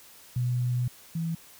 sine tone pair in turn, 123.47 / 164.81 Hz, B2 / E3, 0 / 0 cents, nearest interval perfect fourth, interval 500 cents, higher second, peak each -24 / -27 dBFS, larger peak first, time 0.36-0.88 / 1.15-1.35 s, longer first, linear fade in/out 5 ms, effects white hiss -52 dBFS RMS until 1.59 s

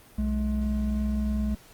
triangle tone pair together, 62.9 / 212.1 Hz, B1 / G#3, +32 / +37 cents, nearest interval octave + major sixth, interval 2105 cents, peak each -25 dBFS, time 0.18-1.55 s, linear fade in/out 5 ms, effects pink hiss -53 dBFS RMS until 1.73 s + Opus 32 kbps

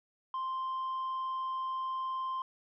sine tone, 1046.5 Hz, C6, in tune, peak -30 dBFS, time 0.34-2.42 s, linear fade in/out 2 ms, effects tanh soft clip ceiling -32 dBFS

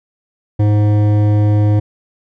triangle tone with hard clipping, 104.6 Hz, G#2, 13 cents sharp, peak -11 dBFS, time 0.59-1.8 s, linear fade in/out 10 ms, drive 16 dB, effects none

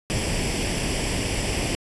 pink noise with comb filter, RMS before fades -25 dBFS, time 0.1-1.75 s, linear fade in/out 0 ms, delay 0.38 ms, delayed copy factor +0.65, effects resampled to 24000 Hz

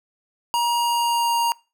square tone with pitch glide, 948 to 937.7 Hz, A#5 to A#5, +29 to +10 cents, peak -19 dBFS, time 0.54-1.52 s, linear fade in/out 0 ms, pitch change -19 cents, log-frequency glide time 0.76-1.35 s, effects noise-tail reverb RT60 0.3 s tail -24 dB re dry

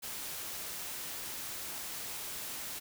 white noise, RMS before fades -41 dBFS, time 0.02-2.8 s, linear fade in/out 20 ms, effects none

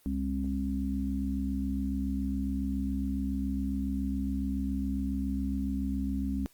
harmonic tone, 67.2 Hz, C2, 47 cents sharp, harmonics 1 / 3 / 4, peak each -33 / -33 / -33 dBFS, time 0.06-6.46 s, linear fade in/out 0 ms, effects white hiss -63 dBFS RMS until 6.53 s + Opus 32 kbps

